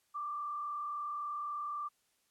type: tone with frequency modulation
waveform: sine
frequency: 1178 Hz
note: D6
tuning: 5 cents sharp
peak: -36 dBFS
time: 0.14-1.89 s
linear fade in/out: 20 ms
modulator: 36.2 Hz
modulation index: 0.64
effects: white hiss -75 dBFS RMS until 2.3 s + low-pass 12000 Hz 12 dB/octave